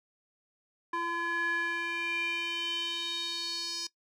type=tone with band-pass filter sweep; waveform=square; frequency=339.6 Hz; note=F4; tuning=48 cents flat; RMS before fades=-33 dBFS; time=0.93-3.87 s; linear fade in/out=5 ms; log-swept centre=1300 to 5200 Hz; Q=5.5; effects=noise-tail reverb RT60 0.1 s tail -19 dB re dry